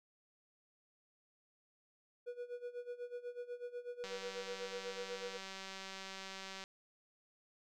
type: tone with tremolo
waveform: triangle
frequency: 486.3 Hz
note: B4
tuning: 27 cents flat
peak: -38 dBFS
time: 2.26-5.38 s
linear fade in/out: 20 ms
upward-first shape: sine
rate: 8.1 Hz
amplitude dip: 85%
type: click train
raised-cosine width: 0.2 ms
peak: -30 dBFS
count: 500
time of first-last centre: 4.04-6.639 s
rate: 192 Hz
effects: none